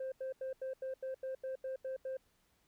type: tone bursts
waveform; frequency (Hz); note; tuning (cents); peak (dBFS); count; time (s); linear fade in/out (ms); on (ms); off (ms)
sine; 525; C5; +6; -35; 11; 0-2.17; 5; 120; 85
effects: tanh soft clip ceiling -36 dBFS + pink hiss -74 dBFS RMS until 2.67 s